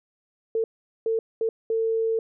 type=tone bursts at uneven times; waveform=sine; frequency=450 Hz; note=A4; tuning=39 cents sharp; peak=-21 dBFS; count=4; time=0.55-0.64 / 1.06-1.19 / 1.41-1.49 / 1.7-2.19 s; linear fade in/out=2 ms; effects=none